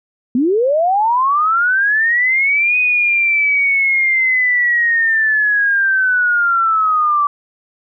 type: linear two-way sweep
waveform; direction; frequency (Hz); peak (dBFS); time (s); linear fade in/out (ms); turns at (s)
sine; up then down; 231 to 2500 to 1154; -11; 0.35-7.27; 2; 2.78
effects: none